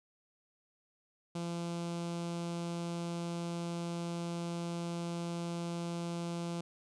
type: tone with notch filter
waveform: sawtooth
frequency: 170.8 Hz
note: F3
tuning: 38 cents flat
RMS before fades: -38 dBFS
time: 1.35-6.61 s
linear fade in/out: 5 ms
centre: 1800 Hz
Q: 1.6
effects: resampled to 22050 Hz